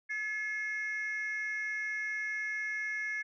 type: tone pair together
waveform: sine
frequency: 1709.6 / 2154 Hz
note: G#6 / C7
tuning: +50 / +50 cents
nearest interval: major third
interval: 400 cents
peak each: -34 / -34 dBFS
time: 0.09-3.23 s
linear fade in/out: 20 ms
effects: tanh soft clip ceiling -29 dBFS